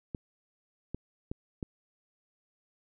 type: clicks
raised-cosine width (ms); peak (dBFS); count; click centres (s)
3; -22; 4; 0.148 / 0.946 / 1.315 / 1.628
effects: none